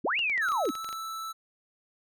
sine linear two-way sweep, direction up then down, 130.81 to 2904 to 220.4 Hz, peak -25 dBFS, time 0.04-0.71 s, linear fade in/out 10 ms, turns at 0.19 s
clicks, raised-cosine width 0.2 ms, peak -25 dBFS, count 11, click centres 0.192 / 0.298 / 0.378 / 0.487 / 0.52 / 0.654 / 0.69 / 0.753 / 0.845 / 0.89 / 0.928 s
square tone with pitch glide, 1300 to 1318.1 Hz, E6 to E6, -24 to -1 cents, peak -35 dBFS, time 0.41-1.33 s, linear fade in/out 20 ms, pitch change +23 cents, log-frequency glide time 0.69-0.84 s
effects none

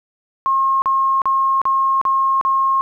sine tone bursts, 1075 Hz, C6, 47 cents sharp, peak -13 dBFS, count 6, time 0.46-2.81 s, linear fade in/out 0 ms, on 360 ms, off 38 ms, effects 9-bit

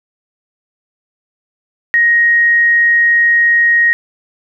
sine tone, 1877 Hz, A#6, 11 cents sharp, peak -7 dBFS, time 1.94-3.93 s, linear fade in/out 0 ms, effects none

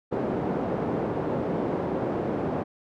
pink band-pass noise, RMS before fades -28 dBFS, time 0.11-2.64 s, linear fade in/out 20 ms, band 210 to 590 Hz, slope 12 dB/octave, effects none

